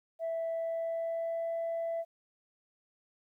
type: tone with pitch glide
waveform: sine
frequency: 659.3 to 665.8 Hz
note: E5 to E5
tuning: 0 to +17 cents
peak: -30 dBFS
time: 0.19-2.05 s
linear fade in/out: 50 ms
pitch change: +17 cents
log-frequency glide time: 0.5-1.53 s
effects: tanh soft clip ceiling -29 dBFS + 12-bit